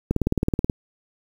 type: click train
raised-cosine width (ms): 3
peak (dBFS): -7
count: 12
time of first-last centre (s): 0.11-0.698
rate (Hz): 18.7
effects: 7-bit